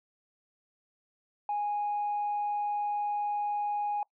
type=tone; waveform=sine; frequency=827 Hz; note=G#5; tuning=8 cents flat; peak=-27 dBFS; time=1.49-4.03 s; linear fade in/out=2 ms; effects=noise-tail reverb RT60 0.1 s tail -24 dB re dry + tanh soft clip ceiling -25 dBFS